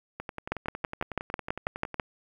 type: two click trains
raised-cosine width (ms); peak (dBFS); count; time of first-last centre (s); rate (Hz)
0.5; -12 / -20; 10 / 20; 0.52-1.998 / 0.2-1.943; 6.09 / 10.9
effects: 9-bit